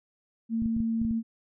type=tone; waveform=sine; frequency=226.7 Hz; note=A#3; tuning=48 cents flat; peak=-25 dBFS; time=0.49-1.23 s; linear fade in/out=50 ms
type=clicks; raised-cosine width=5 ms; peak=-24 dBFS; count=7; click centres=0.621 / 0.659 / 0.766 / 0.804 / 1.016 / 1.05 / 1.11 s
effects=none